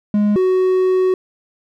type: tone pair in turn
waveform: triangle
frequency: 207.7 / 372 Hz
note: G#3 / F#4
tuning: 0 / +9 cents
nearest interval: minor seventh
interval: 1009 cents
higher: second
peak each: -10 dBFS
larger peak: neither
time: 0.14-0.36 / 0.36-1.14 s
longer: second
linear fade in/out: 2 ms
effects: none